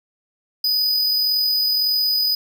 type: tone with amplitude modulation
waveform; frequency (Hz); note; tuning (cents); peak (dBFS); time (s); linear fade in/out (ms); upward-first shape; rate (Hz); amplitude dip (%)
square; 4978; D#8; 0; -16; 0.64-2.35; 5; sine; 41.7; 25
effects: none